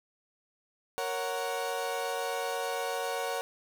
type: chord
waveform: 30% pulse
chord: F# major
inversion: first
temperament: equal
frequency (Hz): 466.2 / 554.4 / 740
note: A#4 / C#5 / F#5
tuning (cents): 0 / 0 / 0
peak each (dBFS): -33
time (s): 0.98-3.41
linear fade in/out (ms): 0
effects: none